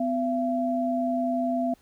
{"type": "tone pair together", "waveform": "sine", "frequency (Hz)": [252.6, 678], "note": ["B3", "E5"], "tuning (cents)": [39, 49], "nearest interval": "octave + perfect fourth", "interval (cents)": 1710, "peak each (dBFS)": -26, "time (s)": [0, 1.74], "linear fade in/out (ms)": 5, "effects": ["pink hiss -62 dBFS RMS until 1.81 s"]}